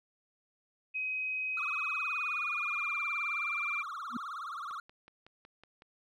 sine tone with pitch glide, 2526 to 2370 Hz, D#7 to D7, +26 to +15 cents, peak -32 dBFS, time 0.94-3.83 s, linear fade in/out 20 ms, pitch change -111 cents, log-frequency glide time 1.94-3.04 s
triangle tone with vibrato, 1244.5 Hz, D#6, in tune, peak -36 dBFS, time 1.57-4.8 s, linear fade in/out 2 ms, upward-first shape triangle, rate 19 Hz, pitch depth 250 cents each way
sine tone with exponential growth, 239.2 Hz, A#3, 45 cents sharp, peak -30 dBFS, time 4.09-4.17 s, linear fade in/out 5 ms, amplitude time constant 16 ms
click train, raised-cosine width 0.3 ms, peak -38 dBFS, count 7, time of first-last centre 4.71-5.821 s, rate 5.4 Hz
effects none

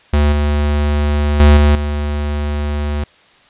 square tone with level steps, 73.5 Hz, D2, 2 cents sharp, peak -10 / -13 / -5 / -8 / -17 dBFS, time 0.13-3.04 s, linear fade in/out 5 ms, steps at 0.32 / 1.4 / 1.57 / 1.75 s, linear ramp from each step 2 ms, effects white hiss -48 dBFS RMS until 3.49 s + resampled to 8000 Hz

